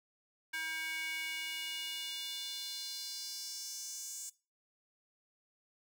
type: tone with high-pass filter sweep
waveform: square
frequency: 319.7 Hz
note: D#4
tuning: 47 cents sharp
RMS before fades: -41 dBFS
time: 0.53-4.3 s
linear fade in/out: 10 ms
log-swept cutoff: 1800 to 7100 Hz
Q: 3.6
effects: noise-tail reverb RT60 0.3 s tail -19 dB re dry